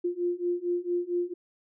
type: beating tone pair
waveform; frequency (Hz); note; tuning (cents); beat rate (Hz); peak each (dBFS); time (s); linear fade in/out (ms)
sine; 349.2 / 353.6; F4 / F4; 0 / +22; 4.4; -30 / -29; 0.04-1.34; 10
effects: none